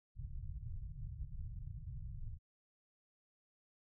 pink low-pass noise, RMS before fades -45 dBFS, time 0.15-2.39 s, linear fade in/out 50 ms, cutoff 140 Hz, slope 48 dB/octave, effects none

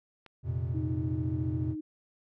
click, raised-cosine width 0.3 ms, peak -34 dBFS, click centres 0.263 s
triangle chord, F suspended fourth, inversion none, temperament equal, 87.31 / 116.54 / 130.81 Hz, F2 / Bb2 / C3, 0 / 0 / 0 cents, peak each -32 dBFS, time 0.43-1.76 s, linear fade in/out 50 ms
sine tone with vibrato, 310.9 Hz, D#4, 1 cent flat, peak -34 dBFS, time 0.74-1.81 s, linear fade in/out 10 ms, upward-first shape sine, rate 7.5 Hz, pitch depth 13 cents each way
effects none

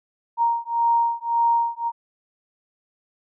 sine beating tone pair, 932.3 / 934.1 Hz, A#5 / A#5, 0 / +3 cents, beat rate 1.8 Hz, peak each -21 dBFS, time 0.37-1.92 s, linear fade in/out 50 ms, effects none

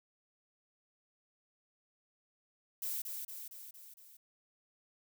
violet noise with echo, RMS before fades -38 dBFS, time 2.82-3.02 s, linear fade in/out 5 ms, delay 230 ms, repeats 5, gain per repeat -4 dB, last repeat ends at 4.17 s, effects none

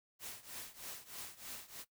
white noise with tremolo, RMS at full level -45 dBFS, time 0.19-1.85 s, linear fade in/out 50 ms, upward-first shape triangle, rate 3.2 Hz, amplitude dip 90%, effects noise-tail reverb RT60 0.1 s tail -17 dB re dry

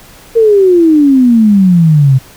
sine exponential sweep, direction down, 466.2 to 128.4 Hz, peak -3 dBFS, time 0.35-2.19 s, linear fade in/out 20 ms, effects pink hiss -37 dBFS RMS until 2.36 s

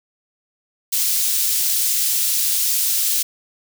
white high-pass noise, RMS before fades -19 dBFS, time 0.92-3.23 s, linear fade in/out 10 ms, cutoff 4100 Hz, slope 12 dB/octave, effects none

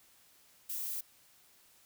violet noise, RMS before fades -38 dBFS, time 0.69-1.01 s, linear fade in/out 10 ms, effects white hiss -64 dBFS RMS until 1.85 s

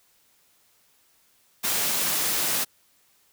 white high-pass noise, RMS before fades -25 dBFS, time 1.63-2.65 s, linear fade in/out 20 ms, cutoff 110 Hz, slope 24 dB/octave, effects white hiss -63 dBFS RMS until 3.32 s

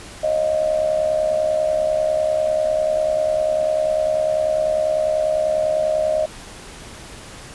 sine tone with amplitude modulation, 622.3 Hz, D#5, in tune, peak -13 dBFS, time 0.23-6.26 s, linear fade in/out 10 ms, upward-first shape sine, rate 70.1 Hz, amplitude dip 70%, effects pink hiss -38 dBFS RMS until 7.54 s + resampled to 24000 Hz

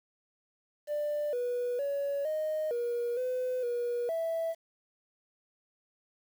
triangle tone with pitch steps, 592 / 489 / 563 / 620 / 477.3 / 506 / 480.8 / 658 Hz, D5 / B4 / C#5 / D#5 / A#4 / B4 / B4 / E5, +14 / -17 / +27 / -6 / +41 / +42 / -46 / -3 cents, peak -26 dBFS, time 0.87-4.55 s, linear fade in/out 50 ms, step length 460 ms, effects tanh soft clip ceiling -26 dBFS + 9-bit

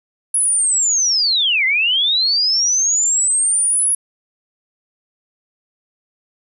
sine linear two-way sweep, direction down then up, 10548 to 2005 to 10548 Hz, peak -13 dBFS, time 0.34-3.95 s, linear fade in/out 5 ms, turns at 1.65 s, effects none

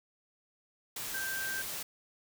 sine tone in noise, 1568 Hz, G6, in tune, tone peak -35 dBFS, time 1.14-1.62 s, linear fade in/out 5 ms, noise white, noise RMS -39 dBFS, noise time 0.96-1.83 s, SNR +1 dB, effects none

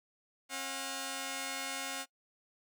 5% pulse tone pair together, 269.9 / 720 Hz, C#4 / F#5, -46 / -47 cents, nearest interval octave + perfect fourth, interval 1699 cents, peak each -29 / -28 dBFS, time 0.49-2.06 s, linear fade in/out 50 ms, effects noise-tail reverb RT60 0.1 s tail -23 dB re dry

